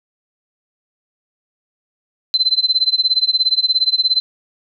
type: tone with tremolo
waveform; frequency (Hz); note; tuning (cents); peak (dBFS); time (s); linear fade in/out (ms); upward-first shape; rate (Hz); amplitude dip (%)
sine; 4069; C8; -49; -9; 2.34-4.2; 0; sine; 17; 95
effects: none